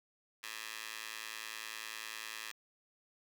15% pulse tone with high-pass filter, 110 Hz, A2, in tune, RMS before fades -45 dBFS, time 0.43-2.52 s, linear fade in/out 10 ms, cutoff 2000 Hz, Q 1.1, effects none

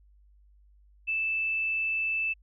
sine tone, 2637 Hz, E7, in tune, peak -26 dBFS, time 1.07-2.34 s, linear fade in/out 20 ms, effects added 50 Hz sine -56 dBFS peak until 2.42 s

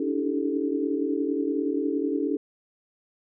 sine tone cluster, 284.9 / 295.6 / 322 / 394.2 / 438.2 Hz, C#4 / D4 / E4 / G4 / A4, +48 / +11 / -41 / +10 / -7 cents, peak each -27 / -35 / -30 / -31 / -31 dBFS, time 0-2.37 s, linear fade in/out 5 ms, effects none

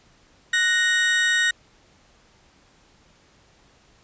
35% pulse tone pair together, 1478.1 / 1865 Hz, F#6 / A#6, -2 / 0 cents, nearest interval major third, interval 402 cents, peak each -23 / -17 dBFS, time 0.53-1.51 s, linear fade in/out 5 ms, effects pink hiss -57 dBFS RMS until 4.03 s + resampled to 16000 Hz

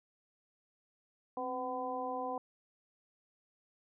harmonic tone with a mistuned harmonic, 252.3 Hz, B3, 37 cents sharp, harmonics 1 / 2 / 3 / 4, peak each -44 / -40 / -39 / -41 dBFS, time 1.37-2.38 s, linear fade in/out 2 ms, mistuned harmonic 1, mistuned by +71 cents, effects none

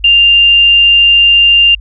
sine tone, 2794 Hz, F7, in tune, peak -3 dBFS, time 0.04-1.75 s, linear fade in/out 5 ms, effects added 50 Hz sine -25 dBFS peak until 1.8 s

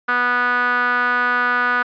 sawtooth tone with band-pass filter, 245.6 Hz, B3, 9 cents flat, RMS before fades -18 dBFS, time 0.08-1.83 s, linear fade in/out 10 ms, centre 1400 Hz, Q 6.8, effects resampled to 11025 Hz

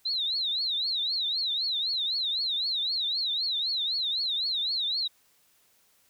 sine tone with vibrato, 3944 Hz, B7, 3 cents flat, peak -26 dBFS, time 0.05-5.08 s, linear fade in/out 10 ms, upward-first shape triangle, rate 3.9 Hz, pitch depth 210 cents each way, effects white hiss -65 dBFS RMS until 6.09 s

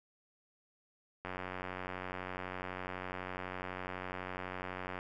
click train, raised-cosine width 0.5 ms, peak -25 dBFS, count 345, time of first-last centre 1.25-4.989 s, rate 92 Hz, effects none

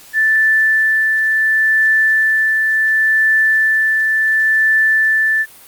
sine tone with tremolo, 1760 Hz, A6, in tune, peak -9 dBFS, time 0.13-5.46 s, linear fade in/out 50 ms, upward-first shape triangle, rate 0.7 Hz, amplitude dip 30%, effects white hiss -41 dBFS RMS until 5.67 s + Opus 48 kbps

